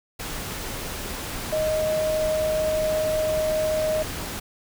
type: tone in noise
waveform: sine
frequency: 623 Hz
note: D#5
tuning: 2 cents sharp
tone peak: -21 dBFS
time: 1.52-4.03 s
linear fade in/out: 10 ms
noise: pink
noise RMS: -32 dBFS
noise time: 0.19-4.4 s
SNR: +8 dB
effects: none